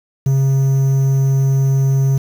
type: tone with quantisation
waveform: triangle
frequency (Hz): 135.3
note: C#3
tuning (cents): -42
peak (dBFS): -9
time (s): 0.26-2.18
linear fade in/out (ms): 5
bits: 6
effects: none